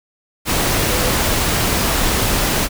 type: tone in noise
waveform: sine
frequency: 499.4 Hz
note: B4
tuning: 19 cents sharp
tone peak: -24 dBFS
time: 0.88-1.13 s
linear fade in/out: 50 ms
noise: pink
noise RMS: -17 dBFS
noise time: 0.45-2.69 s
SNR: -10 dB
effects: none